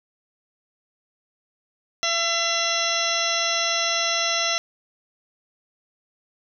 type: harmonic tone with a mistuned harmonic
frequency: 673 Hz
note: E5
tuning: 36 cents sharp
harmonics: 1 / 2 / 3 / 4 / 5 / 6 / 8 / 9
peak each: -29 / -29 / -29 / -29 / -29 / -29 / -29 / -29 dBFS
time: 2.03-4.58 s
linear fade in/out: 0 ms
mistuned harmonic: 4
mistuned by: +32 cents
effects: none